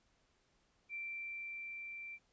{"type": "tone with level ramp", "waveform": "sine", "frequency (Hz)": 2349, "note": "D7", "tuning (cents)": 0, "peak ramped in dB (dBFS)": [-40, -45], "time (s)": [0.89, 2.19], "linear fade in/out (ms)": 50, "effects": ["pink hiss -75 dBFS RMS until 2.32 s", "resampled to 16000 Hz"]}